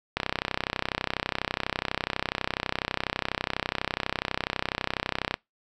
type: click train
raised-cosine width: 0.3 ms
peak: -9 dBFS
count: 167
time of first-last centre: 0.17-5.341 s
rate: 32.1 Hz
effects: noise-tail reverb RT60 0.2 s tail -25 dB re dry